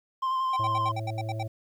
triangle tone with vibrato, 1046.5 Hz, C6, in tune, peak -23 dBFS, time 0.22-0.92 s, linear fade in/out 10 ms, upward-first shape square, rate 11 Hz, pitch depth 16 cents each way
square tone bursts, 774 Hz, G5, 22 cents flat, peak -31 dBFS, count 9, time 0.53-1.43 s, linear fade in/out 5 ms, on 36 ms, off 72 ms
harmonic tone, 110 Hz, A2, in tune, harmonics 1 / 3 / 5 / 6, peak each -31 / -43 / -41 / -44 dBFS, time 0.59-1.48 s, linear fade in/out 10 ms
effects low-pass 6000 Hz 12 dB/octave + 10-bit

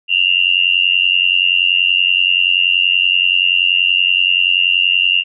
sine tone with amplitude modulation, 2794 Hz, F7, in tune, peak -6 dBFS, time 0.08-5.24 s, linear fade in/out 50 ms, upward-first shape sine, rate 90.5 Hz, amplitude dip 100%, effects none

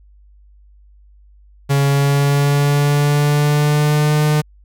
45% pulse tone with pitch glide, 140 to 150.92 Hz, C#3 to D3, +18 to +48 cents, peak -12 dBFS, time 1.69-4.42 s, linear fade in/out 20 ms, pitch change +130 cents, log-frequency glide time 1.88-4.22 s, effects added 50 Hz sine -44 dBFS peak until 4.64 s

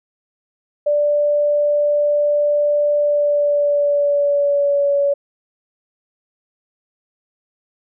sine tone with pitch glide, 587 to 566.3 Hz, D5 to C#5, -1 to +37 cents, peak -13 dBFS, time 0.86-5.14 s, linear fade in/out 10 ms, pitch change -62 cents, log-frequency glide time 2.98-4.97 s, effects none

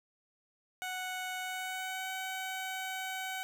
15% pulse tone with pitch glide, 740 to 756 Hz, F#5 to F#5, 0 to +37 cents, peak -30 dBFS, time 0.82-3.43 s, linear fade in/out 0 ms, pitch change +37 cents, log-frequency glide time 1.41-2.11 s, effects none

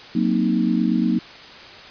sine chord, C half-diminished seventh, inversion second, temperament equal, 185 / 233.1 / 261.6 / 311.1 Hz, Gb3 / Bb3 / C4 / Eb4, 0 / 0 / 0 / 0 cents, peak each -22 / -20 / -25 / -23 dBFS, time 0.15-1.19 s, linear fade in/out 5 ms, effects white hiss -40 dBFS RMS until 1.9 s + resampled to 11025 Hz

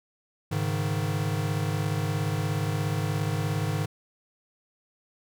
square chord, Ab suspended fourth, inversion none, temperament equal, 103.83 / 138.59 / 155.56 Hz, Ab2 / Db3 / Eb3, 0 / 0 / 0 cents, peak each -30 / -33 / -30 dBFS, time 0.51-3.86 s, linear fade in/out 10 ms, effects none

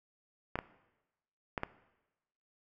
clicks, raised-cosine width 0.5 ms, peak -18 dBFS, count 4, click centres 0.556 / 0.589 / 1.578 / 1.634 s, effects noise-tail reverb RT60 1.0 s tail -17 dB re dry

